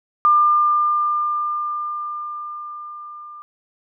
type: tone with level ramp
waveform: sine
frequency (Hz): 1199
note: D6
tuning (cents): +36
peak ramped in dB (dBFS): -10 to -35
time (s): 0.25-3.42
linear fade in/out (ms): 0
effects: none